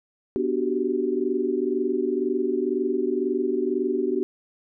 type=chord; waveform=sine; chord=G major seventh; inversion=first; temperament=equal; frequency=246.9 / 293.7 / 370 / 392 Hz; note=B3 / D4 / F#4 / G4; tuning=0 / 0 / 0 / 0 cents; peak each=-29 / -29 / -25 / -27 dBFS; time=0.36-4.23 s; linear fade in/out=0 ms; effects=none